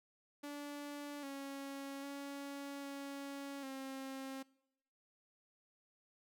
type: tone with pitch steps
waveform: sawtooth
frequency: 289.4 / 276 / 280.5 / 278.8 / 267.6 Hz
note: D4 / C#4 / C#4 / C#4 / C4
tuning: -25 / -7 / +21 / +10 / +39 cents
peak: -40 dBFS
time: 0.43-4.43 s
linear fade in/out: 10 ms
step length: 800 ms
effects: noise-tail reverb RT60 0.8 s tail -23 dB re dry